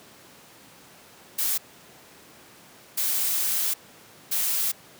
blue noise bursts at uneven times, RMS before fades -25 dBFS, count 3, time 1.38-1.58 / 2.97-3.74 / 4.31-4.72 s, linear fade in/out 10 ms, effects pink hiss -50 dBFS RMS until 4.99 s + high-pass 150 Hz 12 dB/octave

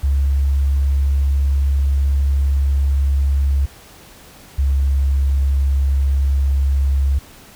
sine tone pair in turn, 69.3 / 68.66 Hz, C#2 / C#2, 0 / -16 cents, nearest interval unison, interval 16 cents, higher first, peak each -12 dBFS, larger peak neither, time 0.03-3.66 / 4.58-7.19 s, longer first, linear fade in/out 10 ms, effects tanh soft clip ceiling -8 dBFS + pink hiss -43 dBFS RMS until 7.55 s

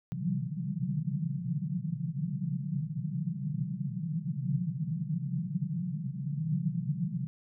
pink band-pass noise, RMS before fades -33 dBFS, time 0.12-7.27 s, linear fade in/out 0 ms, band 130 to 190 Hz, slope 96 dB/octave, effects none

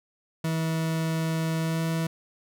40% pulse tone with pitch glide, 161.7 to 163.2 Hz, E3 to E3, -33 to -17 cents, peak -24 dBFS, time 0.44-2.07 s, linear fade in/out 5 ms, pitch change +16 cents, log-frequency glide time 1.58-1.83 s, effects none

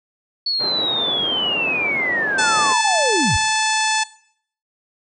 sine linear sweep, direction down, 4435 to 58.27 Hz, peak -18 dBFS, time 0.46-3.37 s, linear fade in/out 5 ms
pink band-pass noise, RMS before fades -29 dBFS, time 0.59-2.74 s, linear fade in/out 20 ms, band 310 to 1000 Hz, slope 12 dB/octave
harmonic tone, 872 Hz, A5, 16 cents flat, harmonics 1 / 2 / 3 / 4 / 5 / 6 / 7 / 8 / 9 / 10, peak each -20 / -23 / -25 / -26 / -27 / -28 / -28 / -29 / -30 / -30 dBFS, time 2.38-4.04 s, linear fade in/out 10 ms
effects noise-tail reverb RT60 0.6 s tail -19 dB re dry

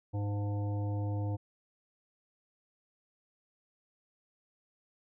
harmonic tone with a mistuned harmonic, 102.7 Hz, G#2, 19 cents flat, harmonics 1 / 3 / 5 / 7 / 9, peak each -31 / -41 / -45 / -48 / -50 dBFS, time 0.13-1.37 s, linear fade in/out 20 ms, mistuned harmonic 9, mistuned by -68 cents, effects none

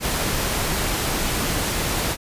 pink noise, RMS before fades -23 dBFS, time 0-2.17 s, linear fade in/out 50 ms, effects resampled to 32000 Hz

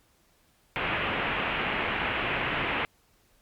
white low-pass noise, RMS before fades -29 dBFS, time 0.76-2.85 s, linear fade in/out 0 ms, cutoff 2900 Hz, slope 48 dB/octave, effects pink hiss -65 dBFS RMS until 3.41 s + MP3 96 kbps

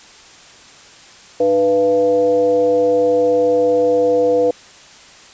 sine tone with frequency modulation, 493.9 Hz, B4, in tune, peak -11 dBFS, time 1.4-4.51 s, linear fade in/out 5 ms, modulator 191 Hz, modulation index 0.59, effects white hiss -42 dBFS RMS until 5.33 s + resampled to 16000 Hz

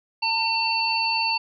harmonic tone, 902 Hz, A5, 43 cents sharp, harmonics 1 / 3 / 5, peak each -25 / -25 / -25 dBFS, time 0.22-1.38 s, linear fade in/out 10 ms, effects none

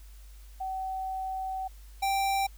sine / square tone pair in turn, 760 / 783.6 Hz, F#5 / G5, +46 / -1 cents, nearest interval minor second, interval 53 cents, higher second, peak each -31 / -26 dBFS, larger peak second, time 0.6-1.68 / 2.02-2.47 s, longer first, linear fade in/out 10 ms, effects added 50 Hz sine -46 dBFS peak until 2.57 s + white hiss -60 dBFS RMS until 2.57 s

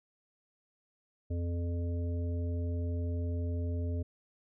harmonic tone, 86 Hz, F2, 26 cents flat, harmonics 1 / 3 / 5 / 7, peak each -31 / -41 / -45 / -48 dBFS, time 1.3-4.03 s, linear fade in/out 10 ms, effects none

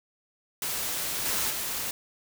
white noise with level steps, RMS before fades -31 / -28 / -32 dBFS, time 0.62-1.91 s, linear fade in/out 2 ms, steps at 1.25 / 1.5 s, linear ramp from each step 5 ms, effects none

